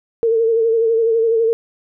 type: tone with vibrato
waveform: sine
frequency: 454.1 Hz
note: A#4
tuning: 45 cents flat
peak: -12 dBFS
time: 0.23-1.53 s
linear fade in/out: 0 ms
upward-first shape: sine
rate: 12 Hz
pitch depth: 43 cents each way
effects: none

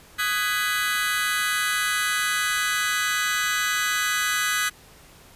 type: chord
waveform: sawtooth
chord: G# minor seventh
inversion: second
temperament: just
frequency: 1245.9 / 1495.1 / 1661.2 / 1993.5 Hz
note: D#6 / F#6 / G#6 / B6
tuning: +2 / +18 / 0 / +16 cents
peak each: -24 dBFS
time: 0.18-4.7 s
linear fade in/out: 20 ms
effects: pink hiss -50 dBFS RMS until 5.35 s + resampled to 32000 Hz

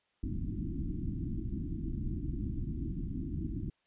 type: low-pass noise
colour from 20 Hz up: pink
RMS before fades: -36 dBFS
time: 0.23-3.7 s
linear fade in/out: 2 ms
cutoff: 340 Hz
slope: 96 dB/octave
effects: white hiss -75 dBFS RMS until 3.86 s + resampled to 8000 Hz

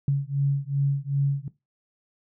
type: beating tone pair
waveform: sine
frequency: 138.59 / 141.19 Hz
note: C#3 / C#3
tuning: 0 / +32 cents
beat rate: 2.6 Hz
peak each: -24 dBFS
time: 0.08-1.48 s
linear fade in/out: 2 ms
effects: noise-tail reverb RT60 0.2 s tail -17 dB re dry

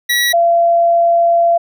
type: tone pair in turn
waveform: 25% pulse / sine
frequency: 1929 / 682 Hz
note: B6 / F5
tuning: -41 / -41 cents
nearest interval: octave + tritone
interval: 1800 cents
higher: first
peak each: -8 dBFS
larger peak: neither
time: 0.09-0.33 / 0.33-1.58 s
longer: second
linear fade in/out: 10 ms
effects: none

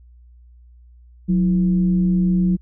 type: tone with frequency modulation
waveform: sine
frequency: 182 Hz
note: F#3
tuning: 28 cents flat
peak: -14 dBFS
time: 1.28-2.57 s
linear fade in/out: 20 ms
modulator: 146 Hz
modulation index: 0.39
effects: added 60 Hz sine -44 dBFS peak until 2.61 s

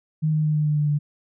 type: tone with pitch steps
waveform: sine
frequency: 155.56 / 154.13 / 152.71 / 151.31 / 149.91 / 148.54 / 147.17 Hz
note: D#3 / D#3 / D#3 / D#3 / D3 / D3 / D3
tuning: 0 / -16 / -32 / -48 / +36 / +20 / +4 cents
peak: -18 dBFS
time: 0.22-0.99 s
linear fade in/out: 20 ms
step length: 110 ms
effects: none

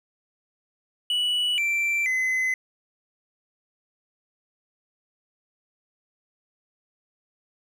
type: tone with pitch steps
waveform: triangle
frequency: 2948 / 2346 / 2037 Hz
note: F#7 / D7 / C7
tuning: -7 / -2 / -47 cents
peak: -20 dBFS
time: 1.1-2.54 s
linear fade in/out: 2 ms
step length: 480 ms
effects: none

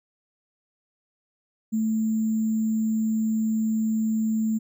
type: tone with sample-and-hold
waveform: sine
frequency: 220 Hz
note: A3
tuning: in tune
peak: -21 dBFS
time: 1.72-4.59 s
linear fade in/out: 20 ms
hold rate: 7350 Hz
effects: none

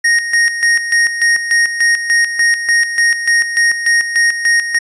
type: tone with tremolo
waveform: square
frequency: 1864.7 Hz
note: A#6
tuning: in tune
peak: -9 dBFS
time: 0.04-4.79 s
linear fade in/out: 10 ms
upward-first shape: square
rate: 3.4 Hz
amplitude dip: 65%
effects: resampled to 22050 Hz

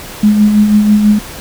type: tone with tremolo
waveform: sine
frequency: 210 Hz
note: G#3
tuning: 19 cents sharp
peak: -3 dBFS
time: 0.23-1.19 s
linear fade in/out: 5 ms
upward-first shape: sine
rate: 6.1 Hz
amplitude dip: 45%
effects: pink hiss -28 dBFS RMS until 1.4 s

